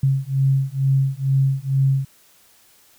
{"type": "beating tone pair", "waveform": "sine", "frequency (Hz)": [134.4, 136.6], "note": ["C3", "C#3"], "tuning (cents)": [47, -25], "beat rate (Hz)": 2.2, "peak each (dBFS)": -19, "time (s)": [0.03, 2.05], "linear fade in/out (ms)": 5, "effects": ["white hiss -54 dBFS RMS until 2.98 s"]}